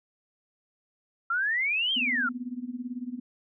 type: exponential two-way sweep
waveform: sine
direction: up then down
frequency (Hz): 1340 to 3243 to 1340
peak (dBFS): -24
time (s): 1.3-2.29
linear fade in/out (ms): 5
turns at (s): 1.93
type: tone with tremolo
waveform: sine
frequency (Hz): 246.9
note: B3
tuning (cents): 0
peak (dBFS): -29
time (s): 1.96-3.2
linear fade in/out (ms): 10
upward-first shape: sine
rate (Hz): 18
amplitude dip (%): 85
effects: none